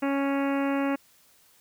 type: harmonic tone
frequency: 277.2 Hz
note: C#4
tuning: in tune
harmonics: 1 / 2 / 3 / 4 / 5 / 6 / 7 / 8 / 9 / 10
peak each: -25 / -31 / -35 / -37 / -39 / -41 / -42 / -43 / -44 / -45 dBFS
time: 0.02-0.96 s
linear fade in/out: 10 ms
effects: white hiss -60 dBFS RMS until 1.6 s